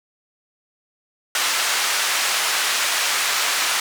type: band-pass noise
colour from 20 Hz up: pink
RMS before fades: -21 dBFS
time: 1.35-3.8 s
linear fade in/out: 2 ms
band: 1200 to 9600 Hz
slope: 12 dB/octave
effects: none